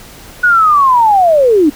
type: linear sweep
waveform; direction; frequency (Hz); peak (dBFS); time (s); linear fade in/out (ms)
sine; down; 1480 to 277.2; -5; 0.43-1.7; 10
effects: pink hiss -35 dBFS RMS until 1.75 s